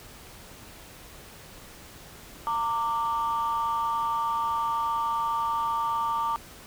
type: tone pair together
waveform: sine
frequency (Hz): 913.8 / 1174.7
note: A#5 / D6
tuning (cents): -35 / 0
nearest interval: major third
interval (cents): 435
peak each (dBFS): -26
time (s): 2.47-6.36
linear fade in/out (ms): 0
effects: tanh soft clip ceiling -20 dBFS + pink hiss -47 dBFS RMS until 6.66 s